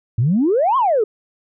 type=exponential two-way sweep; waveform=sine; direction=up then down; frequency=105.2 to 1108.7 to 402.4 Hz; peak=-12 dBFS; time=0.18-1.04 s; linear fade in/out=5 ms; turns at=0.77 s; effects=tanh soft clip ceiling -8 dBFS